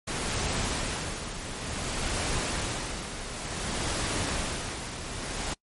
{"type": "noise with tremolo", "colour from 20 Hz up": "pink", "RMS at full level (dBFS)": -29, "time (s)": [0.07, 5.54], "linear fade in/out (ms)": 10, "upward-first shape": "sine", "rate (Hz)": 0.56, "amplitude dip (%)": 60, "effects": ["noise-tail reverb RT60 0.1 s tail -24 dB re dry", "MP3 48 kbps"]}